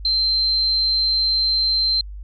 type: tone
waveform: sine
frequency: 4122 Hz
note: C8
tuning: 27 cents flat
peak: -16 dBFS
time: 0.05-2.01 s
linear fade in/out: 2 ms
effects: added 50 Hz sine -31 dBFS peak until 2.23 s